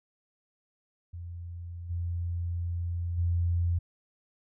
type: tone with level steps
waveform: sine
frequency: 86.3 Hz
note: F2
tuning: 20 cents flat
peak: -37 / -29 / -24 dBFS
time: 1.13-3.79 s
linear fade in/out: 10 ms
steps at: 1.89 / 3.17 s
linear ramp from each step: 20 ms
effects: none